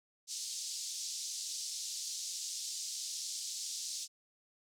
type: band-pass noise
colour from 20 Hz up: white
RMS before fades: -41 dBFS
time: 0.27-4.08 s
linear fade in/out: 50 ms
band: 4300 to 7300 Hz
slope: 24 dB/octave
effects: none